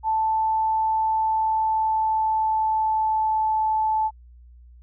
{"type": "tone with pitch glide", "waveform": "sine", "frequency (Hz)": [880, 871.4], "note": ["A5", "A5"], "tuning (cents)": [0, -17], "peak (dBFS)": -19, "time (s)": [0.03, 4.11], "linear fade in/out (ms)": 50, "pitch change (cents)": -17, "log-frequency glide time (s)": [1.19, 3.56], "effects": ["added 60 Hz sine -45 dBFS peak until 4.82 s"]}